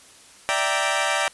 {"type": "chord", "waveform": "15% pulse", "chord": "E half-diminished seventh", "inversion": "third", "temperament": "equal with one note detuned", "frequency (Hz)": [587.3, 659.3, 780.4, 932.3], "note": ["D5", "E5", "G5", "Bb5"], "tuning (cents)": [0, 0, -8, 0], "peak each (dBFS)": [-19, -21, -19, -21], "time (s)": [0.49, 1.28], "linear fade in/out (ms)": 0, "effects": ["white hiss -49 dBFS RMS until 1.33 s", "resampled to 24000 Hz"]}